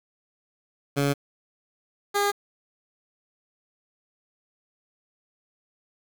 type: tone pair in turn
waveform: 15% pulse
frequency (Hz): 141.4 / 406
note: C#3 / G#4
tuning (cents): +35 / -39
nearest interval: octave + tritone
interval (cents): 1826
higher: second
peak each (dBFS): -15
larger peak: neither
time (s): 0.96-1.14 / 2.14-2.32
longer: neither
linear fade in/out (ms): 20
effects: 8-bit